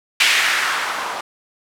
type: noise with low-pass filter sweep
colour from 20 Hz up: violet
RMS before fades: -19 dBFS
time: 0.2-1.21 s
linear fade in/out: 5 ms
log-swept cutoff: 2500 to 860 Hz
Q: 1.8
effects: none